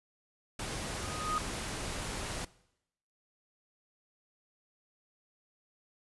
pink noise, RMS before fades -38 dBFS, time 0.59-2.45 s, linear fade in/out 5 ms
sine tone with exponential growth, 1244.5 Hz, D#6, in tune, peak -28 dBFS, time 0.73-1.38 s, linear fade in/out 0 ms, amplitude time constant 140 ms
effects noise-tail reverb RT60 0.8 s tail -20 dB re dry + resampled to 24000 Hz

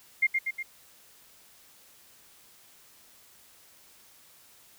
sine tone with echo, 2116 Hz, C7, 19 cents sharp, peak -19 dBFS, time 0.22-0.27 s, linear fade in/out 10 ms, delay 120 ms, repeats 3, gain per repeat -4 dB, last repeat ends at 0.63 s, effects white hiss -57 dBFS RMS until 4.78 s

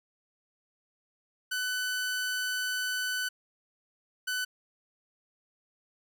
sawtooth tone bursts at uneven times, 1500 Hz, F#6, 23 cents sharp, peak -26 dBFS, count 2, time 1.51-3.29 / 4.27-4.45 s, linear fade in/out 10 ms, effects none

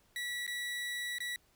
30% pulse tone with dropouts, 1945 Hz, B6, 27 cents flat, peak -33 dBFS, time 0.16-1.36 s, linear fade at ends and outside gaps 1 ms, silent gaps 0.466-0.477 / 1.184-1.204 s, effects pink hiss -69 dBFS RMS until 1.55 s

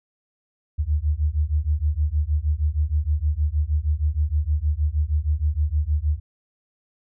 sine beating tone pair, 72.4 / 78.8 Hz, D2 / D#2, -24 / +23 cents, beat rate 6.4 Hz, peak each -22 dBFS, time 0.78-6.2 s, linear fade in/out 20 ms, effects none

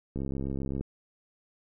click train, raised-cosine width 3 ms, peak -21 dBFS, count 45, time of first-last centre 0.16-0.81 s, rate 67.7 Hz, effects none

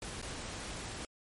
pink noise with dropouts, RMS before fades -42 dBFS, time 0.02-1.05 s, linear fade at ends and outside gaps 1 ms, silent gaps 0.216-0.226 s, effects MP3 48 kbps

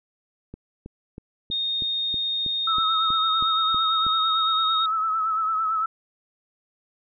click train, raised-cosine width 3 ms, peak -24 dBFS, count 12, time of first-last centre 0.54-4.066 s, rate 3.12 Hz
sine tone with pitch glide, 3693 to 3729 Hz, A#7 to A#7, -17 to 0 cents, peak -23 dBFS, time 1.51-4.86 s, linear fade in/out 5 ms, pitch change +17 cents, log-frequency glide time 2.57-4.73 s
sine tone with vibrato, 1300 Hz, E6, 24 cents flat, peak -21 dBFS, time 2.67-5.86 s, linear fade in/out 5 ms, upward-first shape sine, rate 8.9 Hz, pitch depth 42 cents each way
effects none

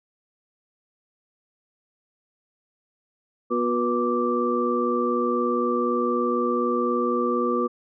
sine tone cluster, 243.8 / 361.1 / 485.1 / 1171 Hz, B3 / F#4 / B4 / D6, -22 / -42 / -31 / -5 cents, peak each -26 dBFS, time 3.5-7.68 s, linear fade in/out 20 ms, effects none

